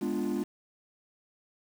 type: chord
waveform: triangle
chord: G# diminished seventh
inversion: none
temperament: equal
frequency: 207.7 / 246.9 / 293.7 / 349.2 Hz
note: G#3 / B3 / D4 / F4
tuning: 0 / 0 / 0 / 0 cents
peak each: -31 dBFS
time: 0.01-0.44 s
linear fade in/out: 10 ms
effects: tanh soft clip ceiling -22 dBFS + 8-bit